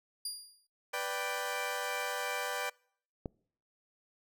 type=tone with exponential decay; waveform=25% pulse; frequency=4817 Hz; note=D8; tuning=43 cents sharp; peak=-29 dBFS; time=0.25-0.67 s; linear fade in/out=5 ms; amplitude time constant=90 ms
type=chord; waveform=15% pulse; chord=G major; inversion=first; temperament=equal; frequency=493.9 / 587.3 / 784 Hz; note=B4 / D5 / G5; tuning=0 / 0 / 0 cents; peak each=-32 dBFS; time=0.93-2.7 s; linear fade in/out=10 ms
type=click; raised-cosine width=2 ms; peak=-23 dBFS; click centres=3.258 s
effects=noise-tail reverb RT60 0.6 s tail -26 dB re dry